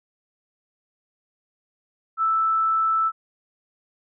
sine tone, 1318.5 Hz, E6, in tune, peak -18 dBFS, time 2.17-3.12 s, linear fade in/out 50 ms, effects none

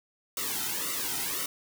white noise with flanger, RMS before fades -32 dBFS, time 0.37-1.46 s, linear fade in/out 2 ms, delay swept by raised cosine 1.2 to 1.79 ms, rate 1.9 Hz, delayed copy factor -0.95, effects none

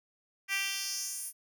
10% pulse tone with high-pass filter sweep, 392 Hz, G4, in tune, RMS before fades -35 dBFS, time 0.48-1.33 s, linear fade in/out 50 ms, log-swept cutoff 2100 to 11000 Hz, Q 2.1, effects none

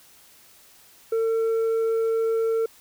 triangle tone with tanh clipping, 451.2 Hz, A4, 44 cents sharp, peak -21 dBFS, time 1.12-2.66 s, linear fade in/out 5 ms, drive 8 dB, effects white hiss -53 dBFS RMS until 2.8 s

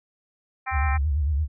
harmonic tone, 261.6 Hz, C4, in tune, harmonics 3 / 4 / 5 / 6 / 7 / 8 / 9, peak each -30 / -34 / -33 / -39 / -33 / -40 / -35 dBFS, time 0.66-0.98 s, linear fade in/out 20 ms
sine tone with vibrato, 73.42 Hz, D2, in tune, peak -20 dBFS, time 0.71-1.48 s, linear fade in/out 50 ms, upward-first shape sine, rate 8.9 Hz, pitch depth 140 cents each way
effects none

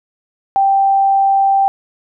sine tone, 784 Hz, G5, in tune, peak -9 dBFS, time 0.56-1.68 s, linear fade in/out 0 ms, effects none

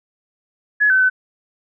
sine tone with pitch steps, 1692 / 1525 / 1513 Hz, G#6 / G6 / F#6, +32 / -48 / +38 cents, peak -11 dBFS, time 0.8-1.1 s, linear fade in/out 20 ms, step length 100 ms, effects none

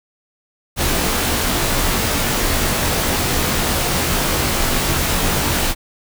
pink noise with comb filter, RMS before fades -18 dBFS, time 0.76-5.75 s, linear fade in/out 50 ms, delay 19 ms, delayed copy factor -0.9, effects none

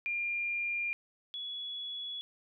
sine tone pair in turn, 2400 / 3386 Hz, D7 / G#7, +37 / +33 cents, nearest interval tritone, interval 596 cents, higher second, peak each -31 / -37 dBFS, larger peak first, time 0.06-0.93 / 1.34-2.21 s, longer neither, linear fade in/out 0 ms, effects none

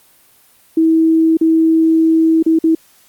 sine tone with dropouts, 323.3 Hz, E4, 34 cents flat, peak -8 dBFS, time 0.77-2.75 s, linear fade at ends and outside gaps 5 ms, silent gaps 1.371-1.411 / 2.427-2.462 / 2.589-2.639 s, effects white hiss -50 dBFS RMS until 3.08 s + Opus 32 kbps

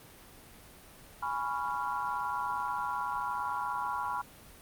sine chord, C# dominant seventh, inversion second, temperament equal with one note detuned, 830.6 / 987.8 / 1108.7 / 1386.5 Hz, G#5 / B5 / C#6 / E#6, 0 / 0 / 0 / -13 cents, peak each -37 / -34 / -37 / -38 dBFS, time 1.22-4.22 s, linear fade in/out 10 ms, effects pink hiss -53 dBFS RMS until 4.61 s + Opus 32 kbps

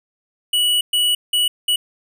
square tone bursts at uneven times, 2940 Hz, F#7, 12 cents flat, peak -15 dBFS, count 4, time 0.53-0.81 / 0.93-1.15 / 1.33-1.48 / 1.68-1.76 s, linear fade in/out 5 ms, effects none

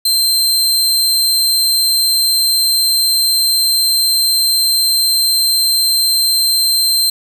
sawtooth tone, 4132 Hz, C8, 22 cents flat, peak -8 dBFS, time 0.05-7.1 s, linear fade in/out 5 ms, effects none

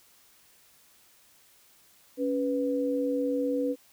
sine tone pair together, 278.5 / 493.9 Hz, C#4 / B4, +8 / 0 cents, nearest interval minor seventh, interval 992 cents, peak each -28 dBFS, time 2.17-3.76 s, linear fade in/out 50 ms, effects white hiss -60 dBFS RMS until 3.92 s

